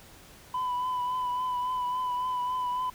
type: tone with vibrato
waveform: sine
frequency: 999 Hz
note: B5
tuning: 20 cents sharp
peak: -25 dBFS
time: 0.54-2.9 s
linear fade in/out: 5 ms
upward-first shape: triangle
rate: 3.6 Hz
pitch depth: 32 cents each way
effects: tanh soft clip ceiling -26 dBFS + pink hiss -52 dBFS RMS until 2.94 s